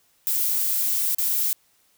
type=noise with dropouts; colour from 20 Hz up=violet; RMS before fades=-23 dBFS; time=0.27-1.53 s; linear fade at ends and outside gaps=0 ms; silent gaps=1.147-1.184 s; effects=white hiss -63 dBFS RMS until 1.97 s